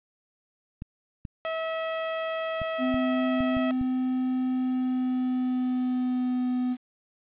clicks, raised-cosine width 5 ms, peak -23 dBFS, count 7, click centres 0.821 / 1.252 / 2.617 / 2.943 / 3.406 / 3.568 / 3.813 s
sawtooth tone, 647 Hz, E5, 32 cents flat, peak -24 dBFS, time 1.45-3.71 s, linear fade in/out 0 ms
triangle tone with pitch glide, 256.1 to 250.5 Hz, C4 to B3, -37 to +25 cents, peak -22 dBFS, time 2.78-6.77 s, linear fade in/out 50 ms, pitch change -38 cents, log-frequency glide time 4.5-6.51 s
effects resampled to 8000 Hz + 9-bit

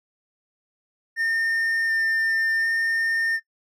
triangle tone with vibrato, 1810 Hz, A6, 48 cents sharp, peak -19 dBFS, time 1.16-3.4 s, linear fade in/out 50 ms, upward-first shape square, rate 0.68 Hz, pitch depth 8 cents each way, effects noise-tail reverb RT60 0.1 s tail -19 dB re dry

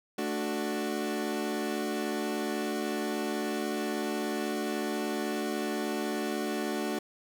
30% pulse chord, D major, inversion second, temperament equal, 220 / 293.7 / 370 Hz, A3 / D4 / F#4, 0 / 0 / 0 cents, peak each -32 dBFS, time 0.18-6.99 s, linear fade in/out 5 ms, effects none

